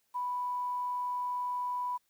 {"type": "tone with quantisation", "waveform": "sine", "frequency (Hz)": 987.8, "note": "B5", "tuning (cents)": 0, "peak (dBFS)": -31, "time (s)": [0.14, 1.98], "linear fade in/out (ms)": 20, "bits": 10, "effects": ["white hiss -75 dBFS RMS until 2.09 s"]}